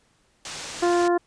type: low-pass noise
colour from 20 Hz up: white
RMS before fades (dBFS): -36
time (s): 0.45-1.08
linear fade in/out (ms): 2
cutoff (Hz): 7600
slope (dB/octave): 24
type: harmonic tone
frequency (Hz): 349.2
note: F4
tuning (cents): 0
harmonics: 1 / 2 / 3 / 4 / 5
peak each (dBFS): -19 / -24 / -29 / -34 / -35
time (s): 0.82-1.18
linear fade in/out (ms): 10
effects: pink hiss -64 dBFS RMS until 1.26 s + resampled to 22050 Hz